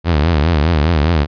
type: tone with vibrato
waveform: sawtooth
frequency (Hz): 79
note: D#2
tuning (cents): +27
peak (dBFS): -7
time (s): 0.04-1.27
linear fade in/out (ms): 50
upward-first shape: triangle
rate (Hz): 4.9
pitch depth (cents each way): 200
effects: resampled to 11025 Hz